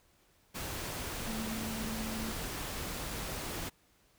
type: tone in noise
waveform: sine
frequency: 221.5 Hz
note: A3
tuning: 12 cents sharp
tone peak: -38 dBFS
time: 1.26-2.33 s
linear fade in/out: 20 ms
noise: pink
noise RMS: -39 dBFS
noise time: 0.54-3.7 s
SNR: -2 dB
effects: pink hiss -68 dBFS RMS until 4.18 s